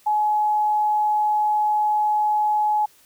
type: tone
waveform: sine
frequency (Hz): 846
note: G#5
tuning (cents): +32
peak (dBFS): -17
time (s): 0.06-2.86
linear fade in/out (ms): 10
effects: white hiss -55 dBFS RMS until 3.05 s